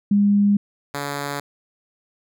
sine / 5% pulse tone pair in turn, 203.2 / 142.7 Hz, G#3 / D3, -38 / -49 cents, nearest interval tritone, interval 611 cents, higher first, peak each -13 / -14 dBFS, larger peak first, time 0.11-0.57 / 0.94-1.4 s, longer neither, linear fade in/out 5 ms, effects none

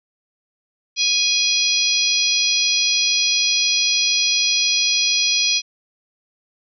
harmonic tone, 827 Hz, G#5, 8 cents flat, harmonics 3 / 4 / 5 / 6 / 7, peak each -22 / -22 / -22 / -22 / -22 dBFS, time 0.96-5.62 s, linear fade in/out 50 ms, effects none

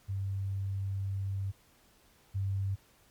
sine tone pair in turn, 97.6 / 97.6 Hz, G2 / G2, -7 / -7 cents, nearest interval unison, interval 0 cents, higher neither, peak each -31 / -29 dBFS, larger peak second, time 0.08-1.52 / 2.34-2.76 s, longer first, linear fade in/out 20 ms, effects pink hiss -64 dBFS RMS until 3.1 s + MP3 96 kbps

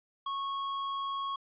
square tone, 1100 Hz, C#6, 14 cents flat, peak -33 dBFS, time 0.26-1.36 s, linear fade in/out 5 ms, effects resampled to 8000 Hz + 11-bit

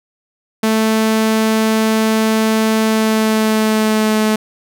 sawtooth tone with pitch glide, 220 to 216 Hz, A3 to A3, 0 to -32 cents, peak -8 dBFS, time 0.63-4.36 s, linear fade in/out 5 ms, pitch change -32 cents, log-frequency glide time 2.83-4.16 s, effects none

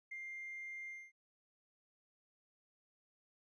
triangle tone with ADSR envelope, 2100 Hz, C7, 6 cents sharp, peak -39 dBFS, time 0.11-1.12 s, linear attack 11 ms, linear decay 55 ms, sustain -2 dB, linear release 240 ms, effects tanh soft clip ceiling -41 dBFS + resampled to 22050 Hz

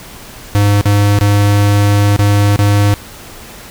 square tone with dropouts, 102.1 Hz, G#2, 29 cents flat, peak -8 dBFS, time 0.55-2.94 s, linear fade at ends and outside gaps 0 ms, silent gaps 0.811-0.856 / 1.188-1.211 / 2.163-2.191 / 2.561-2.59 s, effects pink hiss -33 dBFS RMS until 3.7 s

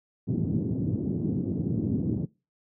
pink band-pass noise, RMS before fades -28 dBFS, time 0.27-2.26 s, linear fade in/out 20 ms, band 110 to 310 Hz, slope 24 dB/octave, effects noise-tail reverb RT60 0.3 s tail -24 dB re dry

